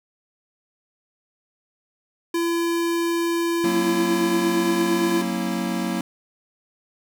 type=tone; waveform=square; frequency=338.3 Hz; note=E4; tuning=45 cents sharp; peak=-21 dBFS; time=2.34-5.22 s; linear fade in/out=5 ms
type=chord; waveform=square; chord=F# dominant seventh; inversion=none; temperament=equal with one note detuned; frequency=185 / 233.1 / 271.6 / 329.6 Hz; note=F#3 / A#3 / C#4 / E4; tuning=0 / 0 / -35 / 0 cents; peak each=-28 / -28 / -33 / -30 dBFS; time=3.64-6.01 s; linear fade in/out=2 ms
effects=none